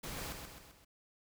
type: noise with echo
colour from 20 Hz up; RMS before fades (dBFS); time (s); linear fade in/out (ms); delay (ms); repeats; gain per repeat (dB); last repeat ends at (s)
pink; -43; 0.03-0.33; 10; 130; 4; -5; 0.85
effects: none